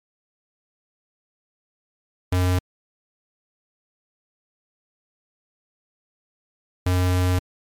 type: tone pair in turn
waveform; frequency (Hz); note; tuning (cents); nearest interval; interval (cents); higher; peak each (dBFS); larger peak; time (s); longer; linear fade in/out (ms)
square; 90.8 / 90.8; F#2 / F#2; -32 / -32; unison; 0; neither; -18; neither; 2.32-2.59 / 6.86-7.39; second; 5
effects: MP3 96 kbps